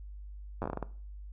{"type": "slowing click train", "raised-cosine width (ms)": 1, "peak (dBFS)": -20, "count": 9, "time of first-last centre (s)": [0.62, 0.827], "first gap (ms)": 9, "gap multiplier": 1.29, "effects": ["noise-tail reverb RT60 0.4 s tail -17 dB re dry", "added 50 Hz sine -42 dBFS peak until 1.32 s"]}